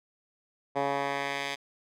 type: tone with band-pass filter sweep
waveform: 10% pulse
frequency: 140 Hz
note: C#3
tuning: 18 cents sharp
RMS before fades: -31 dBFS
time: 0.75-1.56 s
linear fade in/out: 20 ms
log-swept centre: 760 to 3100 Hz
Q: 1
effects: none